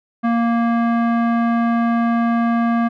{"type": "tone with low-pass filter", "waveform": "square", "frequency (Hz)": 233.1, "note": "A#3", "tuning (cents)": 0, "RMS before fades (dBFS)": -17, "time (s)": [0.23, 2.89], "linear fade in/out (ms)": 20, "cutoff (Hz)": 1400, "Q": 1.5, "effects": []}